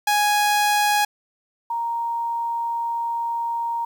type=tone pair in turn; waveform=sawtooth / sine; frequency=830.6 / 932.3 Hz; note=G#5 / A#5; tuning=0 / 0 cents; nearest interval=major second; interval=200 cents; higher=second; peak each=-13 / -22 dBFS; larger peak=first; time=0.07-1.05 / 1.7-3.85 s; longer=second; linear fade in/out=5 ms; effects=9-bit